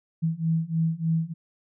sine beating tone pair, 161.2 / 164.5 Hz, E3 / E3, -38 / -3 cents, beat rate 3.3 Hz, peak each -26 / -25 dBFS, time 0.22-1.34 s, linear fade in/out 20 ms, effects none

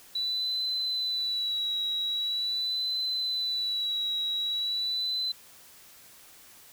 sine tone with vibrato, 3951 Hz, B7, in tune, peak -27 dBFS, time 0.15-5.32 s, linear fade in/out 5 ms, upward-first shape sine, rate 0.43 Hz, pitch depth 38 cents each way, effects white hiss -53 dBFS RMS until 6.72 s

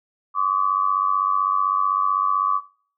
sine tone with amplitude modulation, 1143 Hz, D6, 47 cents flat, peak -14 dBFS, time 0.34-2.61 s, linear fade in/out 50 ms, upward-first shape sine, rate 95.8 Hz, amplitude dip 85%, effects noise-tail reverb RT60 0.5 s tail -21 dB re dry

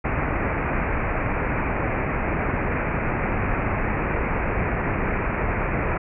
pink low-pass noise, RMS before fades -24 dBFS, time 0.04-5.98 s, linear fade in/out 10 ms, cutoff 2500 Hz, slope 96 dB/octave, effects none

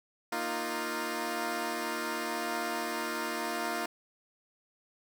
10% pulse chord, Bb suspended fourth, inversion none, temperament equal with one note detuned, 233.1 / 309.3 / 349.2 Hz, Bb3 / Eb4 / F4, 0 / -10 / 0 cents, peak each -30 / -29 / -27 dBFS, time 0.32-3.86 s, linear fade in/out 5 ms, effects none

